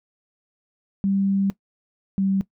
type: tone pair in turn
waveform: sine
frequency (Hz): 196 / 193.75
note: G3 / G3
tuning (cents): 0 / -20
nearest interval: unison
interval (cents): 20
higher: first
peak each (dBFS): -18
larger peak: neither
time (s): 1.04-1.5 / 2.18-2.41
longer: first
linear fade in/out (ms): 0
effects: noise-tail reverb RT60 0.1 s tail -18 dB re dry